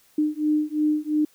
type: beating tone pair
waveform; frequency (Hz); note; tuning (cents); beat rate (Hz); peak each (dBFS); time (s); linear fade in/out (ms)
sine; 301.8 / 304.7; D4 / D#4; +47 / -36; 2.9; -23 / -23; 0.18-1.25; 5
effects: white hiss -59 dBFS RMS until 1.34 s